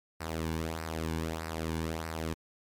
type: tone with flanger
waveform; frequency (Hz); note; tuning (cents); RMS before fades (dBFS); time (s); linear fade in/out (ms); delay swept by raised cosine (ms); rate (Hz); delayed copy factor
sawtooth; 80.7; E2; -36; -35; 0.2-2.34; 10; 0.29 to 1.59; 1.6; -0.65
effects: MP3 96 kbps